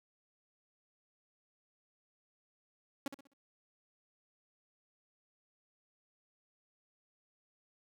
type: tone with echo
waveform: sawtooth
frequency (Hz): 277.2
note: C#4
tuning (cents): 0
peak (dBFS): -31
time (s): 3.06-3.08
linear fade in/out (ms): 2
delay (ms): 64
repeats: 4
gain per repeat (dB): -9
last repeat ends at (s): 3.336
effects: none